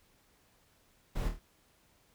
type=noise with echo; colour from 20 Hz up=brown; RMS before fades=-33 dBFS; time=1.15-1.29 s; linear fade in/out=10 ms; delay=26 ms; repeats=4; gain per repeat=-5 dB; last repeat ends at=1.394 s; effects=pink hiss -68 dBFS RMS until 2.14 s